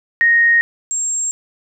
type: tone pair in turn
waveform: sine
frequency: 1864.7 / 7477 Hz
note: A#6 / A#8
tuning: 0 / +4 cents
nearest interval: 2 octaves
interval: 2404 cents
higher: second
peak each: -9 / -17 dBFS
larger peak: first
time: 0.21-0.61 / 0.91-1.31 s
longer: neither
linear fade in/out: 0 ms
effects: none